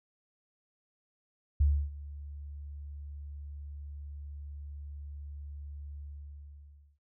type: tone with ADSR envelope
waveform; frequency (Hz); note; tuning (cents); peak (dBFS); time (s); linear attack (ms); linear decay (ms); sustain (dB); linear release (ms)
sine; 72.2; D2; -29; -20; 1.6-6.99; 8; 290; -20; 1000
effects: none